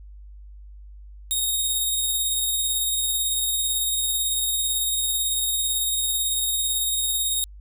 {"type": "tone with tremolo", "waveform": "10% pulse", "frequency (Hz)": 3729, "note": "A#7", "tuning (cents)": 0, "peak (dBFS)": -13, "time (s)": [1.31, 7.44], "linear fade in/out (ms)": 0, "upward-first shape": "sine", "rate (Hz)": 18, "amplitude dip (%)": 25, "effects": ["added 50 Hz sine -40 dBFS peak until 7.6 s"]}